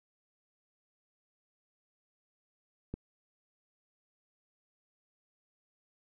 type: click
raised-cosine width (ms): 3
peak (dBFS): -24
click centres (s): 2.94
effects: none